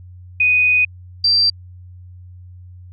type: tone pair in turn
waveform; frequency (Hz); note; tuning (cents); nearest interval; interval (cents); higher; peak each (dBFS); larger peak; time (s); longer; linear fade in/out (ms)
sine; 2489 / 4699; D#7 / D8; 0 / 0; major seventh; 1100; second; -11; neither; 0.4-0.85 / 1.24-1.5; first; 5
effects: added 90 Hz sine -36 dBFS peak until 2.92 s